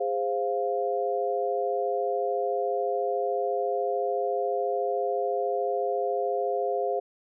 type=chord; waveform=sine; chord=F minor; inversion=first; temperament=equal with one note detuned; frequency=409.4 / 523.3 / 698.5 Hz; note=Ab4 / C5 / F5; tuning=-25 / 0 / 0 cents; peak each=-29 dBFS; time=0-7 s; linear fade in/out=10 ms; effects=none

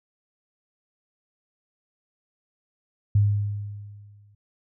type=tone with exponential decay; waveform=sine; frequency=102.6 Hz; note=G#2; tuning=21 cents flat; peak=-14 dBFS; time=3.15-4.35 s; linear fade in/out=5 ms; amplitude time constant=260 ms; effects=none

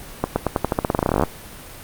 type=accelerating click train; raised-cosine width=1 ms; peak=-3 dBFS; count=22; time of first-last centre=0.24-1.237 s; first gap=120 ms; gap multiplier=0.89; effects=pink hiss -38 dBFS RMS until 1.83 s + Opus 32 kbps

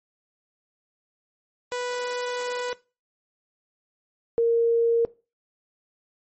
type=tone pair in turn; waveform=sawtooth / sine; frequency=492.5 / 464.2 Hz; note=B4 / A#4; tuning=-5 / -7 cents; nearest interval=minor second; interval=102 cents; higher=first; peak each=-23 / -17 dBFS; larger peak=second; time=1.72-2.73 / 4.38-5.05 s; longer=first; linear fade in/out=0 ms; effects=noise-tail reverb RT60 0.3 s tail -20 dB re dry + MP3 32 kbps

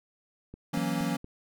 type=click train; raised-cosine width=3 ms; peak=-30 dBFS; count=4; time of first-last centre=0.54-1.244 s; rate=4.26 Hz
type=chord; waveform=square; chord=F# dominant seventh; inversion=third; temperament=equal; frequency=164.81 / 185 / 233.1 / 277.2 Hz; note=E3 / F#3 / A#3 / C#4; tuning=0 / 0 / 0 / 0 cents; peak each=-34 dBFS; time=0.73-1.17 s; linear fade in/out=10 ms
effects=none

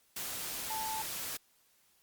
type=tone in noise; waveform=sine; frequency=880 Hz; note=A5; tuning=in tune; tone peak=-36 dBFS; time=0.7-1.02 s; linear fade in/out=5 ms; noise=white; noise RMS=-39 dBFS; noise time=0.16-1.37 s; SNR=0 dB; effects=white hiss -69 dBFS RMS until 2.02 s + Opus 48 kbps

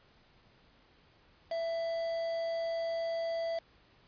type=tone with quantisation; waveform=triangle; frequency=664 Hz; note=E5; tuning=12 cents sharp; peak=-30 dBFS; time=1.51-3.59 s; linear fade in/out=5 ms; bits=7; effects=pink hiss -64 dBFS RMS until 4.07 s + resampled to 11025 Hz

